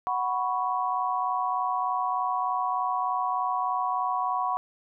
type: chord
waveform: sine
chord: F# suspended fourth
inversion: none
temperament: just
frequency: 740 / 986.7 / 1110 Hz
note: F#5 / B5 / C#6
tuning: 0 / -2 / +2 cents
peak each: -29 dBFS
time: 0.07-4.57 s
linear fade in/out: 0 ms
effects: none